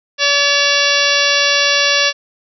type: harmonic tone with a mistuned harmonic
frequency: 572 Hz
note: D5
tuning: 46 cents flat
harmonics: 1 / 2 / 3 / 4 / 5 / 6 / 7 / 8 / 9 / 10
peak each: -20 / -23 / -18 / -23 / -17 / -19 / -22 / -21 / -22 / -23 dBFS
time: 0.18-2.13 s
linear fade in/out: 50 ms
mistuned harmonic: 5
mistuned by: -57 cents
effects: none